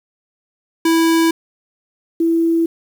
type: tone pair in turn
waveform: square / sine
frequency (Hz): 328.6 / 331.5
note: E4 / E4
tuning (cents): -5 / +10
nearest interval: unison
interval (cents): 15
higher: second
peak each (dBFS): -12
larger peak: neither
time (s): 0.85-1.31 / 2.2-2.66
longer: neither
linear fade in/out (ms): 5
effects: 7-bit